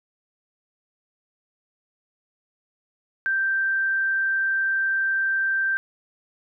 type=tone; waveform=sine; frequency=1568 Hz; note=G6; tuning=in tune; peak=-20 dBFS; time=3.26-5.77 s; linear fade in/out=0 ms; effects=none